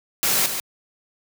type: noise with echo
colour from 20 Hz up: white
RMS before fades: -20 dBFS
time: 0.23-0.46 s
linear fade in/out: 0 ms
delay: 140 ms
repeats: 1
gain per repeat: -7 dB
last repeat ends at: 0.6 s
effects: high-pass 100 Hz 12 dB/octave